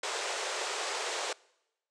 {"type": "band-pass noise", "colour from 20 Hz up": "pink", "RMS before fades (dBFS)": -35, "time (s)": [0.03, 1.33], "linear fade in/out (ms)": 5, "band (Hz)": [400, 8400], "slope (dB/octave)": 48, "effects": ["noise-tail reverb RT60 0.9 s tail -24 dB re dry"]}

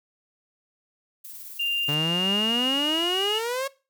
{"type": "noise with tremolo", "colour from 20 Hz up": "violet", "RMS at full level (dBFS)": -39, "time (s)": [1.24, 1.95], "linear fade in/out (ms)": 10, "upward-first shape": "sine", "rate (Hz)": 19, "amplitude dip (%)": 35}
{"type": "tone with pitch glide", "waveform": "sine", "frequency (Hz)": [2794, 2878], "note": ["F7", "F#7"], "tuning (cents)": [0, -49], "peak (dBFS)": -23, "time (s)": [1.59, 3.39], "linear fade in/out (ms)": 10, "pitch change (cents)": 51, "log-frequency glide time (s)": [1.78, 2.99]}
{"type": "exponential sweep", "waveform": "sawtooth", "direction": "up", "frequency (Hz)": [143, 554.4], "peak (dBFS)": -22, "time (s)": [1.88, 3.68], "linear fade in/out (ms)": 10}
{"effects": ["noise-tail reverb RT60 0.3 s tail -20 dB re dry"]}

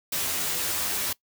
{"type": "noise with comb filter", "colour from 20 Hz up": "white", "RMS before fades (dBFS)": -28, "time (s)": [0.12, 1.13], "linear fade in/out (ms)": 5, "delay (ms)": 12, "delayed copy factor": 0.7, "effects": ["noise-tail reverb RT60 0.1 s tail -21 dB re dry"]}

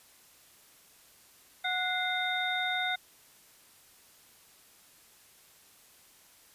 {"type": "harmonic tone with a mistuned harmonic", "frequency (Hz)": 734, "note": "F#5", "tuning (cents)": -14, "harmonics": [1, 2, 3, 5], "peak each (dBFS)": [-34, -34, -34, -34], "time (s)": [1.64, 2.96], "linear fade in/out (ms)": 10, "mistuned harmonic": 3, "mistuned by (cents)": -90, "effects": ["white hiss -59 dBFS RMS until 6.54 s", "resampled to 32000 Hz"]}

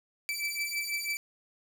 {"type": "beating tone pair", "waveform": "sawtooth", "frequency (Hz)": [2317, 2323.1], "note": ["D7", "D7"], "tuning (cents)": [-24, -19], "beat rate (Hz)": 6.1, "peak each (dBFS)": [-31, -31], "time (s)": [0.29, 1.17], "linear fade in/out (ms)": 0, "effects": ["9-bit"]}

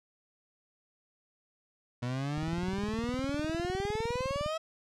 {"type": "exponential sweep", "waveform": "30% pulse", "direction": "up", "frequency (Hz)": [120, 653], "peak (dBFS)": -29, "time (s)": [2.02, 4.58], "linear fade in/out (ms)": 10}
{"type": "click train", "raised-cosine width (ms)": 5, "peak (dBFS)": -26, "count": 42, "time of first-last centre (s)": [2.38, 4.461], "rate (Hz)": 19.7}
{"effects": ["low-pass 6000 Hz 12 dB/octave"]}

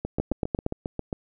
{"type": "two click trains", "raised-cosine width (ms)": 2, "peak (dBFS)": [-11, -15], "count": [5, 9], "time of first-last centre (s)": [[0.2, 0.664], [0.05, 1.128]], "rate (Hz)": [8.62, 7.42], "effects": []}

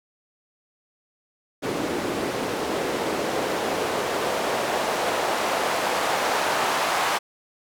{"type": "noise with band-pass filter sweep", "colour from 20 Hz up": "white", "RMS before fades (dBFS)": -25, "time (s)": [1.62, 7.19], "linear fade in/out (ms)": 20, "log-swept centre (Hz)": [320, 870], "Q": 1.2, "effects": []}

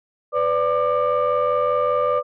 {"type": "tone cluster", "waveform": "sine", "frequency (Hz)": [499.9, 585, 1194], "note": ["B4", "D5", "D6"], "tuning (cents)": [21, -7, 28], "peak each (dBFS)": -20, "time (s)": [0.32, 2.23], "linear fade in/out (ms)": 50, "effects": ["tanh soft clip ceiling -12 dBFS"]}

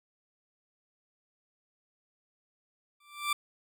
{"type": "tone with exponential growth", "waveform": "20% pulse", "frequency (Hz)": 1174.7, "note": "D6", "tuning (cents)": 0, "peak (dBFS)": -20, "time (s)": [3, 3.33], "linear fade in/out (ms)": 5, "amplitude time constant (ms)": 70, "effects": []}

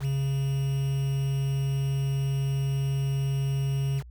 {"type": "tone with quantisation", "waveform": "triangle", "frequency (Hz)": 137, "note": "C#3", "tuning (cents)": -20, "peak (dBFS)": -22, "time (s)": [0, 4.03], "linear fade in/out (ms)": 50, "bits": 7, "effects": ["added 60 Hz sine -43 dBFS peak until 4.1 s"]}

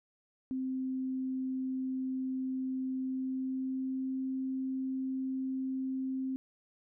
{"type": "tone with pitch glide", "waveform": "sine", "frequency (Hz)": [260.7, 263], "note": ["C4", "C4"], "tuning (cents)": [-6, 9], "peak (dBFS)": -32, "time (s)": [0.51, 6.36], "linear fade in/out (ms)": 0, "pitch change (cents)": 15, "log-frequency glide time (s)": [2.99, 4.21], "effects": []}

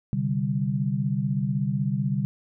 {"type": "chord", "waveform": "sine", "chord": "C suspended second", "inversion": "none", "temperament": "equal", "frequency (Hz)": [130.81, 146.83, 196], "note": ["C3", "D3", "G3"], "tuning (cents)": [0, 0, 0], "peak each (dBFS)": -27, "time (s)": [0.13, 2.25], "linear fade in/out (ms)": 0, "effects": []}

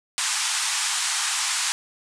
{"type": "band-pass noise", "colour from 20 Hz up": "white", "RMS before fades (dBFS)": -25, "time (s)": [0.18, 1.72], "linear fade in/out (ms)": 0, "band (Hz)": [820, 9300], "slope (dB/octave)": 48, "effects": []}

